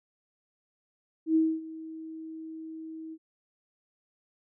sine tone with ADSR envelope, 320 Hz, D#4, 49 cents sharp, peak -19 dBFS, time 1.26-3.18 s, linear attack 95 ms, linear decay 250 ms, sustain -19 dB, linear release 52 ms, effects none

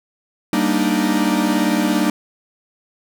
45% pulse chord, Eb major seventh, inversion first, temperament equal, 196 / 233.1 / 293.7 / 311.1 Hz, G3 / Bb3 / D4 / Eb4, 0 / 0 / 0 / 0 cents, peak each -21 dBFS, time 0.53-2.1 s, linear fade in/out 2 ms, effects none

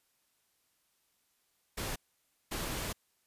pink noise bursts at uneven times, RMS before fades -37 dBFS, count 2, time 1.77-1.96 / 2.51-2.93 s, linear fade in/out 10 ms, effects white hiss -75 dBFS RMS until 3.26 s + resampled to 32000 Hz

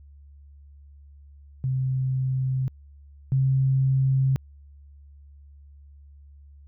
sine tone pair in turn, 130.81 / 133.33 Hz, C3 / C3, 0 / +33 cents, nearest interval unison, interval 33 cents, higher second, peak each -22 / -18 dBFS, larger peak second, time 1.64-2.68 / 3.32-4.36 s, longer neither, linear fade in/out 0 ms, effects added 71 Hz sine -46 dBFS peak until 6.67 s

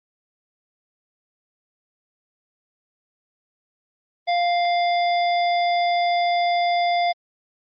harmonic tone, 698.5 Hz, F5, in tune, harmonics 1 / 3 / 5 / 7, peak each -18 / -28 / -32 / -35 dBFS, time 4.27-7.13 s, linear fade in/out 20 ms, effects Opus 24 kbps

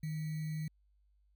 sine tone with sample-and-hold, 155.8 Hz, D#3, 3 cents sharp, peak -35 dBFS, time 0.03-0.68 s, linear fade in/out 5 ms, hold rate 2100 Hz, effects added 50 Hz sine -67 dBFS peak until 1.35 s

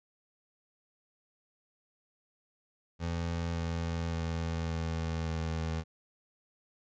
25% pulse tone with pitch steps, 84.4 / 83.53 / 82.66 / 81.81 / 80.96 Hz, E2 / E2 / E2 / E2 / E2, +41 / +23 / +5 / -13 / -31 cents, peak -28 dBFS, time 2.99-5.84 s, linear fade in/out 50 ms, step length 570 ms, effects resampled to 16000 Hz

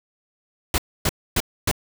pink noise bursts, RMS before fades -20 dBFS, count 4, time 0.74-1.714 s, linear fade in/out 2 ms, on 41 ms, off 270 ms, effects none

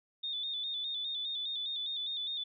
sine tone with vibrato, 3580 Hz, A7, 29 cents sharp, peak -34 dBFS, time 0.23-2.44 s, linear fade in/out 10 ms, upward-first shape square, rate 4.9 Hz, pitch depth 47 cents each way, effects none

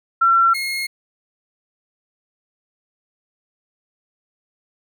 sine / 30% pulse tone pair in turn, 1356 / 2153 Hz, E6 / C7, +49 / +49 cents, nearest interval minor sixth, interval 800 cents, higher second, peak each -11 / -19 dBFS, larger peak first, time 0.21-0.54 / 0.54-0.87 s, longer neither, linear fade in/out 10 ms, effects none

